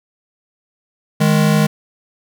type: tone pair together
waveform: square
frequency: 155.4 / 207.4 Hz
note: D#3 / G#3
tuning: -2 / -2 cents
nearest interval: perfect fourth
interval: 500 cents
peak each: -14 / -15 dBFS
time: 1.2-1.67 s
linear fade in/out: 10 ms
effects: none